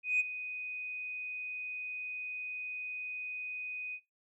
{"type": "tone with ADSR envelope", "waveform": "sine", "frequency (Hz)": 2494, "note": "D#7", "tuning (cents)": 3, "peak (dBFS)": -24, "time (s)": [0.03, 4], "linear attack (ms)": 170, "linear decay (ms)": 20, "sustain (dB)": -14, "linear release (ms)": 62, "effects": ["noise-tail reverb RT60 0.2 s tail -18 dB re dry", "tanh soft clip ceiling -21 dBFS"]}